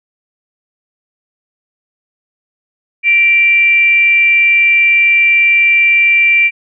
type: tone with frequency modulation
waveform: sine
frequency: 2349 Hz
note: D7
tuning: in tune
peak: -6 dBFS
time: 3.03-6.51 s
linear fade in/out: 50 ms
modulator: 441 Hz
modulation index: 0.25
effects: none